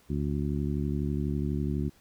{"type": "harmonic tone", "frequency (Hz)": 72.1, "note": "D2", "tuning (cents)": -31, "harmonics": [1, 2, 3, 4, 5], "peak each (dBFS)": [-32, -31, -33, -36, -38], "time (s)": [0.09, 1.9], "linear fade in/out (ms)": 20, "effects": ["pink hiss -62 dBFS RMS until 2 s"]}